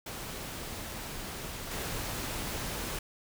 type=noise with level steps; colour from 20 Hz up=pink; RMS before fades=-40 / -36 dBFS; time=0.06-2.99 s; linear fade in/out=5 ms; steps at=1.71 s; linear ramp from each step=2 ms; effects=none